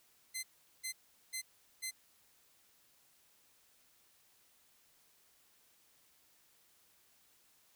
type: tone bursts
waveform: 10% pulse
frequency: 2060 Hz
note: C7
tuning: 28 cents flat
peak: -29 dBFS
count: 4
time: 0.34-1.912 s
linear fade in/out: 20 ms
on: 93 ms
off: 400 ms
effects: white hiss -69 dBFS RMS until 7.75 s